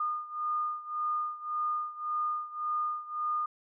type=beating tone pair; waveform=sine; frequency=1219 / 1220.8 Hz; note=D#6 / D#6; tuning=-36 / -33 cents; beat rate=1.8 Hz; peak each=-32 / -35 dBFS; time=0-3.46 s; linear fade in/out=5 ms; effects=none